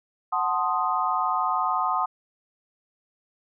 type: chord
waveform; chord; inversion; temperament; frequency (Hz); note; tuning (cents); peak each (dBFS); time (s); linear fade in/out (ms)
sine; F# diminished seventh; none; equal; 740 / 880 / 1046.5 / 1244.5; F#5 / A5 / C6 / Eb6; 0 / 0 / 0 / 0; -28 / -29 / -27 / -26; 0.32-2.06; 10
effects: none